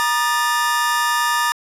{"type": "tone cluster", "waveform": "45% pulse", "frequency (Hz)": [947, 1217, 1756], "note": ["A#5", "D#6", "A6"], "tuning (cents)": [27, -39, -4], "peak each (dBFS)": -21, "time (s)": [0, 1.52], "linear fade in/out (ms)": 0, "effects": ["resampled to 32000 Hz"]}